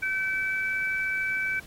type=tone pair together; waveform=sine; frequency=1537 / 2303 Hz; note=G6 / D7; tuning=-35 / -34 cents; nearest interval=perfect fifth; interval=701 cents; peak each=-28 dBFS; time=0.02-1.6 s; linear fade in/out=10 ms; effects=pink hiss -50 dBFS RMS until 1.66 s + AAC 48 kbps